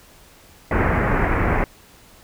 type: low-pass noise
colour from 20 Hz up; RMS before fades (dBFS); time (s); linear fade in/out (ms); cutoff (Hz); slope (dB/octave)
pink; -19; 0.71-1.64; 2; 2200; 48
effects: pink hiss -49 dBFS RMS until 2.23 s